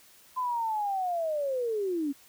sine linear sweep, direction down, 1028 to 269.5 Hz, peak -27 dBFS, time 0.36-2.13 s, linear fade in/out 20 ms, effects white hiss -57 dBFS RMS until 2.28 s

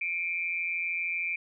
sine tone with amplitude modulation, 2360 Hz, D7, 8 cents sharp, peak -25 dBFS, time 0.01-1.36 s, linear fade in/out 5 ms, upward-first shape sine, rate 173 Hz, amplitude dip 75%, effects none

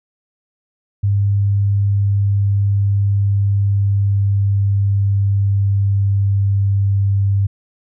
sine tone with pitch glide, 100.5 to 99.06 Hz, G2 to G2, +44 to +19 cents, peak -12 dBFS, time 1.03-7.47 s, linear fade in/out 10 ms, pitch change -25 cents, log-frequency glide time 1.42-7.01 s, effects none

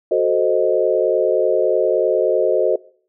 sine chord, F# diminished seventh, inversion none, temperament equal, 370 / 440 / 523.3 / 622.3 Hz, F#4 / A4 / C5 / Eb5, 0 / 0 / 0 / 0 cents, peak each -19 dBFS, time 0.11-2.76 s, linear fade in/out 5 ms, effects noise-tail reverb RT60 0.5 s tail -21 dB re dry

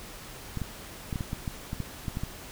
clicks, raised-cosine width 5 ms, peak -19 dBFS, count 12, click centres 0.573 / 0.617 / 1.128 / 1.158 / 1.208 / 1.331 / 1.478 / 1.731 / 1.803 / 2.082 / 2.171 / 2.235 s, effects pink hiss -44 dBFS RMS until 2.51 s

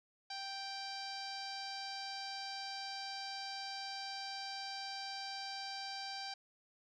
sawtooth tone with low-pass filter, 784 Hz, G5, in tune, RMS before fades -44 dBFS, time 0.3-6.34 s, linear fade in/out 5 ms, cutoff 4900 Hz, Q 6.2, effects none

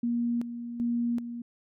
sine tone with tremolo, 237.2 Hz, A#3, 30 cents sharp, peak -25 dBFS, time 0.03-1.42 s, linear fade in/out 5 ms, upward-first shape square, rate 1.3 Hz, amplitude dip 65%, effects none

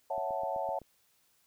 sine chord, F# minor seventh, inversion second, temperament equal, 554.4 / 659.3 / 740 / 880 Hz, C#5 / E5 / F#5 / A5, 0 / 0 / 0 / 0 cents, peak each -37 dBFS, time 0.1-0.79 s, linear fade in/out 5 ms
click train, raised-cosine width 2 ms, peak -37 dBFS, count 6, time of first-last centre 0.18-0.817 s, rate 7.85 Hz
effects white hiss -70 dBFS RMS until 1.46 s

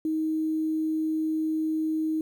sine tone with quantisation, 315 Hz, D#4, 21 cents sharp, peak -24 dBFS, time 0.05-2.21 s, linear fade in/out 2 ms, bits 9, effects none

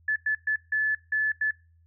sine tone bursts at uneven times, 1731 Hz, A6, 29 cents flat, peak -22 dBFS, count 6, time 0.08-0.16 / 0.26-0.35 / 0.47-0.56 / 0.72-0.95 / 1.12-1.32 / 1.41-1.51 s, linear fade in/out 5 ms, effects noise-tail reverb RT60 0.4 s tail -24 dB re dry + added 83 Hz sine -57 dBFS peak until 1.86 s

